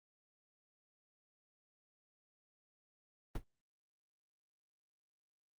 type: noise with exponential decay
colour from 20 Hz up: brown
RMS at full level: -30 dBFS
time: 3.35-3.44 s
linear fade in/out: 5 ms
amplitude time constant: 18 ms
effects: Opus 32 kbps